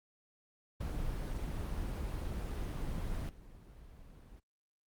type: noise with level steps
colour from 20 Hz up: brown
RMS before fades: -37 / -54 dBFS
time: 0.8-4.4 s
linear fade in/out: 10 ms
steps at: 3.29 s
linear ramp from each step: 2 ms
effects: Opus 24 kbps